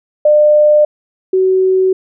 sine tone pair in turn, 600 / 375.9 Hz, D5 / F#4, +37 / +27 cents, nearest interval minor sixth, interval 810 cents, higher first, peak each -5 / -8 dBFS, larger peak first, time 0.25-0.85 / 1.33-1.93 s, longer neither, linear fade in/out 5 ms, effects none

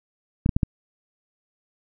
clicks, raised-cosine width 5 ms, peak -7 dBFS, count 4, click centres 0.461 / 0.492 / 0.565 / 0.632 s, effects none

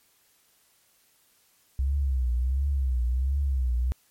sine tone with vibrato, 65.1 Hz, C2, 8 cents flat, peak -22 dBFS, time 1.79-3.92 s, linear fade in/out 0 ms, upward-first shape triangle, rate 1.4 Hz, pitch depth 160 cents each way, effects white hiss -64 dBFS RMS until 4.1 s + MP3 64 kbps

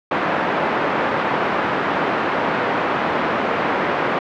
white band-pass noise, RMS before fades -20 dBFS, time 0.11-4.19 s, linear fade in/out 5 ms, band 190 to 1300 Hz, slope 12 dB/octave, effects low-pass 3000 Hz 12 dB/octave

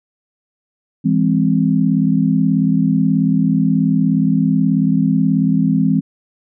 sine chord, E augmented, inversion none, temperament equal with one note detuned, 164.81 / 203.4 / 261.6 Hz, E3 / G#3 / B#3, 0 / -36 / 0 cents, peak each -16 dBFS, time 1.04-6.01 s, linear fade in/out 20 ms, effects none

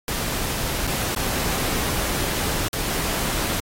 pink noise with dropouts, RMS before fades -25 dBFS, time 0.08-3.6 s, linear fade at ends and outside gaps 1 ms, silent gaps 0.87-0.874 / 1.15-1.162 / 2.684-2.73 s, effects AAC 48 kbps

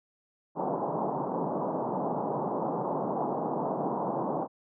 white band-pass noise, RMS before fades -31 dBFS, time 0.55-4.48 s, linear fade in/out 50 ms, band 140 to 980 Hz, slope 48 dB/octave, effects none

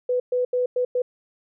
sine tone bursts at uneven times, 497.2 Hz, B4, 12 cents sharp, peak -19 dBFS, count 5, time 0.09-0.2 / 0.32-0.45 / 0.53-0.66 / 0.76-0.85 / 0.95-1.02 s, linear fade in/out 5 ms, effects none

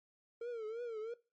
triangle tone with vibrato, 456.1 Hz, A#4, 38 cents flat, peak -37 dBFS, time 0.41-1.14 s, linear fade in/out 5 ms, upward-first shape triangle, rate 3 Hz, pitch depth 130 cents each way, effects noise-tail reverb RT60 0.3 s tail -20 dB re dry + MP3 32 kbps

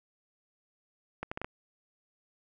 accelerating click train, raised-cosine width 0.5 ms, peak -20 dBFS, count 5, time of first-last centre 1.23-1.445 s, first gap 85 ms, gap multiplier 0.7, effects none

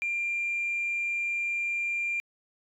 sine tone, 2385 Hz, D7, 26 cents sharp, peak -26 dBFS, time 0.02-2.2 s, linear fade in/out 0 ms, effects tanh soft clip ceiling -23 dBFS

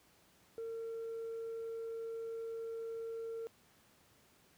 triangle tone with tanh clipping, 455.3 Hz, A#4, 41 cents flat, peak -40 dBFS, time 0.58-3.47 s, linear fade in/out 0 ms, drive 6 dB, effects pink hiss -67 dBFS RMS until 4.57 s + high-pass 80 Hz 12 dB/octave

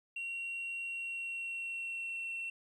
sine tone with pitch glide, 2744 to 2712 Hz, F7 to E7, -31 to +49 cents, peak -35 dBFS, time 0.16-2.5 s, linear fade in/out 5 ms, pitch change -20 cents, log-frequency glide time 0.84-2.27 s, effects tanh soft clip ceiling -35 dBFS + 12-bit

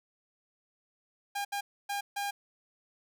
sawtooth tone bursts at uneven times, 807 Hz, G#5, 50 cents flat, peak -28 dBFS, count 4, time 1.35-1.45 / 1.52-1.61 / 1.89-2.01 / 2.16-2.31 s, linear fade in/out 10 ms, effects none

